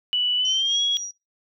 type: tone with pitch glide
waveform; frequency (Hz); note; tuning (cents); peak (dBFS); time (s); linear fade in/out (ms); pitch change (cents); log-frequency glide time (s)
sine; 2960 to 3322; F#7 to G#7; 0 to 0; -19; 0.13-0.97; 0; +200; 0.37-0.8
type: tone with tremolo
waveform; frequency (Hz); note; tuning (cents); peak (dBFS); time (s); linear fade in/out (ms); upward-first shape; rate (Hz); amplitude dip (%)
sine; 5750; F8; +50; -26; 0.45-1.11; 2; triangle; 3.9; 90
effects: noise-tail reverb RT60 0.2 s tail -22 dB re dry